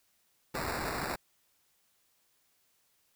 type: noise with sample-and-hold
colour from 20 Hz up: white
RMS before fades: -35 dBFS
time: 0.54-1.16 s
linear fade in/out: 10 ms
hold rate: 3150 Hz
effects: white hiss -72 dBFS RMS until 3.15 s